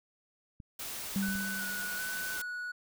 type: clicks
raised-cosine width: 5 ms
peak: -34 dBFS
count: 3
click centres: 0.602 / 1.287 / 1.354 s
type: noise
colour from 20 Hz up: white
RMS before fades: -40 dBFS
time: 0.79-2.42 s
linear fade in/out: 5 ms
type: tone with exponential decay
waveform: sine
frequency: 196 Hz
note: G3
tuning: in tune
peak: -27 dBFS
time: 1.16-2.27 s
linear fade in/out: 0 ms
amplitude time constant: 240 ms
type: tone with vibrato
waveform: triangle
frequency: 1483 Hz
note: F#6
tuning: 4 cents sharp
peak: -34 dBFS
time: 1.22-2.72 s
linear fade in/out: 10 ms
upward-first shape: square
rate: 1.3 Hz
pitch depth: 20 cents each way
effects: none